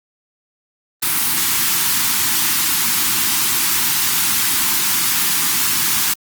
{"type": "band-stop noise", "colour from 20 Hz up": "white", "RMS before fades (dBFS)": -17, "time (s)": [1.02, 6.14], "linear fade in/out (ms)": 10, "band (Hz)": [360, 830], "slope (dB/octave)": 48, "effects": ["high-pass 100 Hz 12 dB/octave", "Opus 32 kbps"]}